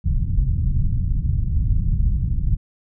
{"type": "low-pass noise", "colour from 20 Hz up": "pink", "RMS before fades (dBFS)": -19, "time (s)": [0.04, 2.57], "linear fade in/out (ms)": 20, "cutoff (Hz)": 140, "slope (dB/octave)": 24, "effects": []}